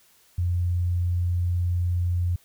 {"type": "tone", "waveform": "sine", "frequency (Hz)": 88.1, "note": "F2", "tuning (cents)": 16, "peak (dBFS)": -21, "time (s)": [0.38, 2.36], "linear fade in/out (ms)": 5, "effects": ["white hiss -59 dBFS RMS until 2.44 s"]}